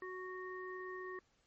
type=harmonic tone; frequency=370 Hz; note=F#4; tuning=in tune; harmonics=1 / 3 / 5; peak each=-45 / -49 / -49 dBFS; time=0.02-1.19 s; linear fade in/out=2 ms; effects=pink hiss -75 dBFS RMS until 1.46 s + MP3 32 kbps